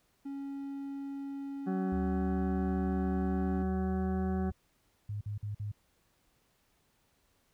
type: tone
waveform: triangle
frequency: 277.2 Hz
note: C#4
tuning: in tune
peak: -35 dBFS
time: 0.25-3.63 s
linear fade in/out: 10 ms
type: harmonic tone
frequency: 188.1 Hz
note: F#3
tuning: 29 cents sharp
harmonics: 1 / 2 / 3 / 4 / 6 / 7 / 8 / 9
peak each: -31 / -38 / -51 / -42 / -53 / -57 / -54 / -57 dBFS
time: 1.66-4.51 s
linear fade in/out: 20 ms
type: tone with pitch glide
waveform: sine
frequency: 75 to 79.05 Hz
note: D2 to D#2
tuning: +37 to +28 cents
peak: -35 dBFS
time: 1.92-4.52 s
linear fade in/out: 5 ms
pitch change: +91 cents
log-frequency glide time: 3.36-4.34 s
type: tone bursts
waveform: sine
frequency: 103.83 Hz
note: G#2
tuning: in tune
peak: -34 dBFS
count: 4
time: 5.09-5.717 s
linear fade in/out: 5 ms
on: 120 ms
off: 49 ms
effects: pink hiss -72 dBFS RMS until 7.53 s